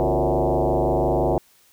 sine tone with frequency modulation, 138.59 Hz, C#3, in tune, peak -17 dBFS, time 0-1.38 s, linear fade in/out 0 ms, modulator 101 Hz, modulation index 6.7, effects white hiss -57 dBFS RMS until 1.72 s

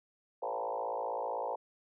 sine tone with frequency modulation, 705 Hz, F5, 16 cents sharp, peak -33 dBFS, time 0.42-1.56 s, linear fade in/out 10 ms, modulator 55.8 Hz, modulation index 4.5, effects none

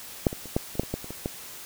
clicks, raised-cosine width 2 ms, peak -6 / -20 / -27 / -9 / -26 / -9 / -23 / -14 / -26 / -22 / -14 dBFS, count 11, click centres 0.268 / 0.329 / 0.457 / 0.565 / 0.754 / 0.796 / 0.834 / 0.94 / 1.044 / 1.106 / 1.259 s, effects white hiss -42 dBFS RMS until 1.65 s

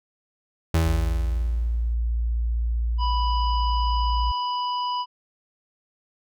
35% pulse tone with exponential decay, 81.5 Hz, E2, 19 cents flat, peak -15 dBFS, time 0.74-1.94 s, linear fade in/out 5 ms, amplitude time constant 260 ms
sine tone, 57.7 Hz, A#1, 17 cents flat, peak -21 dBFS, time 0.86-4.32 s, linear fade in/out 10 ms
harmonic tone, 987.8 Hz, B5, in tune, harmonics 1 / 3 / 5, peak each -24 / -34 / -38 dBFS, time 2.98-5.06 s, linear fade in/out 50 ms
effects none

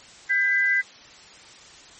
sine tone pair together, 1594.3 / 2000 Hz, G6 / B6, +29 / +21 cents, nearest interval major third, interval 392 cents, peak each -22 / -20 dBFS, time 0.29-0.82 s, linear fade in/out 20 ms, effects white hiss -47 dBFS RMS until 1.99 s + MP3 32 kbps

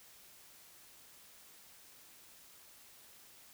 silence, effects white hiss -59 dBFS RMS until 3.53 s

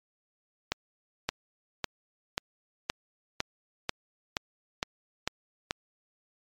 accelerating click train, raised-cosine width 0.2 ms, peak -10 dBFS, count 11, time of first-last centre 0.72-5.709 s, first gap 570 ms, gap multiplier 0.97, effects MP3 96 kbps

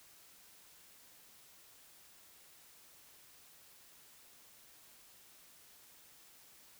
silence, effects white hiss -61 dBFS RMS until 6.79 s

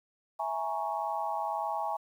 sine chord, A# half-diminished seventh, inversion second, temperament equal, 659.3 / 830.6 / 932.3 / 1108.7 Hz, E5 / G#5 / A#5 / C#6, 0 / 0 / 0 / 0 cents, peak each -37 / -33 / -37 / -38 dBFS, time 0.39-1.97 s, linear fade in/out 10 ms, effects 10-bit

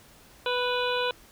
harmonic tone, 493.9 Hz, B4, in tune, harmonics 1 / 2 / 3 / 5 / 6 / 7 / 8, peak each -28 / -31 / -33 / -35 / -36 / -36 / -37 dBFS, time 0.46-1.11 s, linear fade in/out 2 ms, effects pink hiss -54 dBFS RMS until 1.31 s

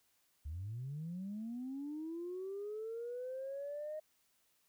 sine linear sweep, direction up, 69.2 to 623 Hz, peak -39 dBFS, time 0.45-4 s, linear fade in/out 10 ms, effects tanh soft clip ceiling -36 dBFS + white hiss -75 dBFS RMS until 4.68 s

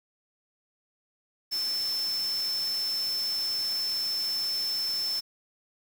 sine tone in noise, 5300 Hz, E8, 9 cents sharp, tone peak -27 dBFS, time 1.51-5.21 s, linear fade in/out 20 ms, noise white, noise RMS -41 dBFS, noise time 1.51-5.21 s, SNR +11 dB, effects none

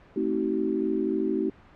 sine chord, A diminished seventh, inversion none, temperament just, 220 / 264 / 316.8 / 380.2 Hz, A3 / C4 / Eb4 / Gb4, 0 / +16 / +31 / +47 cents, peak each -31 / -31 / -28 / -28 dBFS, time 0.16-1.5 s, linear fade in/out 5 ms, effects pink hiss -53 dBFS RMS until 1.75 s + low-pass 2000 Hz 12 dB/octave

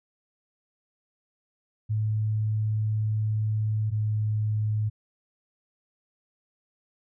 sine tone pair in turn, 107.9 / 107.15 Hz, A2 / A2, -33 / -45 cents, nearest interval unison, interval 12 cents, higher first, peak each -23 dBFS, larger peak neither, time 1.89-3.91 / 3.91-4.9 s, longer first, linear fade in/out 20 ms, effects none

